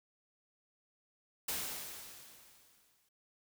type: noise with exponential decay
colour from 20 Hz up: white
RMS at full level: -36 dBFS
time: 1.48-3.09 s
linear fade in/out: 5 ms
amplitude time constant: 350 ms
effects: none